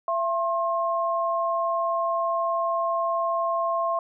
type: tone pair together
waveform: sine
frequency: 673 / 1068.3 Hz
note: E5 / C6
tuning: +36 / +36 cents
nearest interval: minor sixth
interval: 800 cents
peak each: -25 dBFS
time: 0.08-3.99 s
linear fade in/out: 2 ms
effects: none